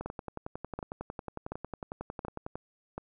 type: two click trains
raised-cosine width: 1 ms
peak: -22 / -23 dBFS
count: 5 / 29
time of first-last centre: 0.06-2.98 / 0.01-2.555 s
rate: 1.37 / 11 Hz
effects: none